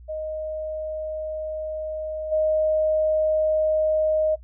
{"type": "tone with level steps", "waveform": "sine", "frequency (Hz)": 622.3, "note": "D#5", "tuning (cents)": 0, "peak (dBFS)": [-27, -18], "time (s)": [0.08, 4.36], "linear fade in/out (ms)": 20, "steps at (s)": 2.31, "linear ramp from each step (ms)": 20, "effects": ["noise-tail reverb RT60 0.1 s tail -19 dB re dry", "added 60 Hz sine -42 dBFS peak until 4.43 s"]}